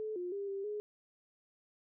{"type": "tone with pitch steps", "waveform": "sine", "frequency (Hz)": [432.5, 356.5, 400.1, 393.4, 418.6], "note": ["A4", "F4", "G4", "G4", "G#4"], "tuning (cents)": [-30, 36, 35, 6, 14], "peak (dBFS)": -36, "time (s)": [0, 0.8], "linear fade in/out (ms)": 0, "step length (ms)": 160, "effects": []}